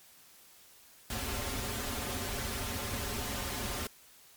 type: noise with comb filter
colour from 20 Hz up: pink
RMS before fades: -36 dBFS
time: 1.1-3.87 s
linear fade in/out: 2 ms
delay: 6.2 ms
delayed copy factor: -0.85
effects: white hiss -58 dBFS RMS until 4.36 s + MP3 96 kbps